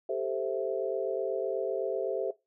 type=chord; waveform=sine; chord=A minor seventh; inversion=third; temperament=equal; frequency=392 / 440 / 523.3 / 659.3 Hz; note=G4 / A4 / C5 / E5; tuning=0 / 0 / 0 / 0 cents; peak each=-34 dBFS; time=0.09-2.31 s; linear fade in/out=5 ms; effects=noise-tail reverb RT60 0.2 s tail -18 dB re dry